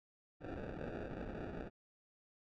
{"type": "noise with sample-and-hold", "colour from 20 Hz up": "blue", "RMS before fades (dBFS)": -44, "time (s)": [0.4, 1.7], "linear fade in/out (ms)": 50, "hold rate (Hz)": 1050, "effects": ["low-pass 2000 Hz 12 dB/octave"]}